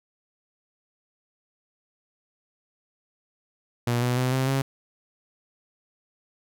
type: tone with pitch steps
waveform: sawtooth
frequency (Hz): 120 / 123.66 / 127.43 / 131.32 / 135.32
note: B2 / B2 / C3 / C3 / C#3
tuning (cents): -49 / +3 / -45 / +7 / -41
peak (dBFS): -18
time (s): 3.87-4.62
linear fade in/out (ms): 5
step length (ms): 150
effects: none